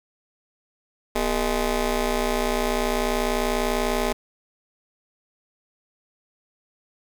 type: ring-modulated tone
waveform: 15% pulse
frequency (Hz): 214.1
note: A3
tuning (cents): -47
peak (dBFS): -12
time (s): 1.15-4.13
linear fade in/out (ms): 10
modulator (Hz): 184
effects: none